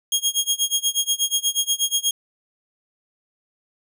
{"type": "tone with tremolo", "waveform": "20% pulse", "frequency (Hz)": 3267, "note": "G#7", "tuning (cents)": -29, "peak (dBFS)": -11, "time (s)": [0.12, 2.11], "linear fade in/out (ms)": 2, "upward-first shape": "sine", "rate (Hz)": 8.3, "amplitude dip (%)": 95, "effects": []}